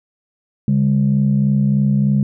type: tone pair together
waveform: sine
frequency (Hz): 140 / 203.3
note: C#3 / G#3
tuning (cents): +18 / -37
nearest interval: tritone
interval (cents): 645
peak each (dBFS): -14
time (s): 0.68-2.23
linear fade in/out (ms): 2
effects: tanh soft clip ceiling -6 dBFS